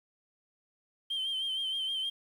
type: tone with vibrato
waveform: sine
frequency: 3136 Hz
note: G7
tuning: in tune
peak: -29 dBFS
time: 1.1-2.1 s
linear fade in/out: 10 ms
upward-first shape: sine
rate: 6.4 Hz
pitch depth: 46 cents each way
effects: tanh soft clip ceiling -28 dBFS + 10-bit